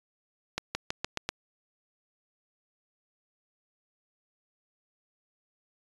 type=accelerating click train; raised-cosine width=0.2 ms; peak=-12 dBFS; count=6; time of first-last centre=0.58-1.29 s; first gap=170 ms; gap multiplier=0.91; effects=resampled to 24000 Hz